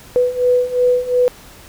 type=beating tone pair; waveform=sine; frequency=493.9 / 496.7 Hz; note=B4 / B4; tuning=0 / +10 cents; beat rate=2.8 Hz; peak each=-17 / -14 dBFS; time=0.16-1.28 s; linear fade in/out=0 ms; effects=pink hiss -41 dBFS RMS until 1.68 s